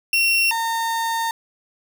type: tone pair in turn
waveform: 35% pulse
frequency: 2729 / 913 Hz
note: F7 / A#5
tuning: -41 / -36 cents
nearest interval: octave + perfect fifth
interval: 1895 cents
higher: first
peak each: -14 / -19 dBFS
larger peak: first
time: 0.13-0.51 / 0.51-1.31 s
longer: second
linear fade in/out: 2 ms
effects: none